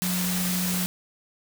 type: tone in noise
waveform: sine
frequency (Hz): 181.4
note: F#3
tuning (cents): -34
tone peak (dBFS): -26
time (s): 0.02-0.86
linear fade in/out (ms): 0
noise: white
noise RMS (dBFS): -29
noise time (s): 0.02-0.86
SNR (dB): 0
effects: none